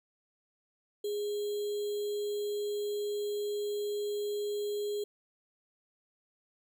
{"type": "tone with sample-and-hold", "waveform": "sine", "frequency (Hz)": 413.6, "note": "G#4", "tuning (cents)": -7, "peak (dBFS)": -31, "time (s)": [1.04, 5.04], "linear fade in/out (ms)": 5, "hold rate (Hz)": 3675, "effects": []}